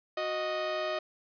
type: tone pair together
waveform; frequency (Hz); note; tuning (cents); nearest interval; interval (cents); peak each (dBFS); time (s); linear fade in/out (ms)
sawtooth; 366.6 / 622.3; F#4 / D#5; -16 / 0; major sixth; 916; -34 / -27; 0.17-0.99; 5
effects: resampled to 11025 Hz + 11-bit